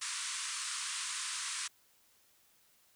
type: band-pass noise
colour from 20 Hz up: white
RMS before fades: -39 dBFS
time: 0.01-1.68 s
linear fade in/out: 10 ms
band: 980 to 9700 Hz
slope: 96 dB/octave
effects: white hiss -68 dBFS RMS until 2.95 s